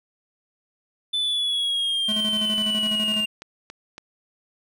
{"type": "exponential sweep", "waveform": "triangle", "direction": "down", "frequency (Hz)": [3520, 2794], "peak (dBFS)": -20, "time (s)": [1.13, 3.26], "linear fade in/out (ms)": 10}
{"type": "tone with tremolo", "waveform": "square", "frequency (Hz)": 214.2, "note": "A3", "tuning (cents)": -46, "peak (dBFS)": -27, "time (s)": [2.08, 3.25], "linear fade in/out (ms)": 10, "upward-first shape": "square", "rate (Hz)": 12, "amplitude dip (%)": 55}
{"type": "click train", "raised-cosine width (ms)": 0.2, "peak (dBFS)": -21, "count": 6, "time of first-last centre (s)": [2.58, 3.981], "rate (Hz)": 3.57}
{"effects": []}